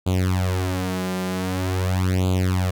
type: tone with flanger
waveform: sawtooth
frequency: 92.5 Hz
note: F#2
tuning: in tune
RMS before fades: -22 dBFS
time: 0.06-2.71 s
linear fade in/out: 10 ms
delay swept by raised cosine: 0.27 to 5.07 ms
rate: 0.45 Hz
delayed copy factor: +0.95
effects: none